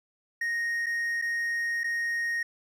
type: tone with dropouts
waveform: triangle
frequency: 1864.7 Hz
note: A#6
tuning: in tune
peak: -25 dBFS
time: 0.41-2.43 s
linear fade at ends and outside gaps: 5 ms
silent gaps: 0.861-0.865 / 1.216-1.221 / 1.835-1.841 s
effects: none